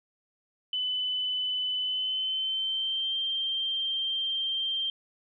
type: tone with pitch glide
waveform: sine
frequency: 3008 to 3159 Hz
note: F#7 to G7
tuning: +28 to +13 cents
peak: -27 dBFS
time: 0.73-4.9 s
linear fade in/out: 2 ms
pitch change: +85 cents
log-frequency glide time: 1.79-3.16 s
effects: none